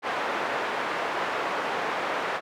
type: band-pass noise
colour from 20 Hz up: pink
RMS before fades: -29 dBFS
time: 0.02-2.41 s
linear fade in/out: 50 ms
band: 550 to 1800 Hz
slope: 12 dB/octave
effects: none